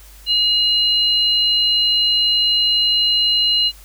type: tone pair together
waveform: sine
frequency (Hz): 2870 / 4078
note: F7 / C8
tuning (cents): +47 / -45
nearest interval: tritone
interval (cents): 608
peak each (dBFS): -16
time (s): 0.26-3.72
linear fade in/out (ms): 50
effects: added 50 Hz sine -41 dBFS peak until 3.84 s + white hiss -46 dBFS RMS until 3.84 s